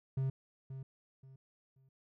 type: tone with echo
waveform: triangle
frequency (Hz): 133.2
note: C3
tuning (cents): +31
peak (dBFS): -29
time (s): 0.17-0.3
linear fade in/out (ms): 5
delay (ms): 530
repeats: 3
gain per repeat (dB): -11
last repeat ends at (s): 1.89
effects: none